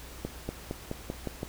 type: accelerating click train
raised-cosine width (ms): 2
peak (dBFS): -19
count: 7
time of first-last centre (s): 0.25-1.431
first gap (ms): 240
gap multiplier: 0.92
effects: added 60 Hz sine -48 dBFS peak until 1.48 s + pink hiss -47 dBFS RMS until 1.48 s